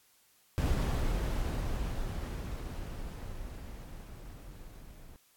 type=noise with level ramp; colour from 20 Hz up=brown; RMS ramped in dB=-28 to -51 dBFS; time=0.58-5.16 s; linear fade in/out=0 ms; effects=white hiss -66 dBFS RMS until 5.36 s + AAC 64 kbps